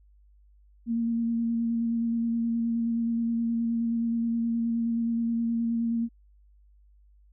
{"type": "tone with vibrato", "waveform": "sine", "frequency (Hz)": 231.4, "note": "A#3", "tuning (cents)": -13, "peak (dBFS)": -24, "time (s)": [0.86, 6.09], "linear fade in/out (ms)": 50, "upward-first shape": "square", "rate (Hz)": 9.5, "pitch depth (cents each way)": 12, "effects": ["added 50 Hz sine -55 dBFS peak until 7.32 s"]}